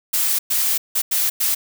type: noise bursts at uneven times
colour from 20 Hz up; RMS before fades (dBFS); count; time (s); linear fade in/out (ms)
blue; -19; 5; 0.13-0.39 / 0.5-0.78 / 0.95-1.02 / 1.11-1.3 / 1.4-1.55; 10
effects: none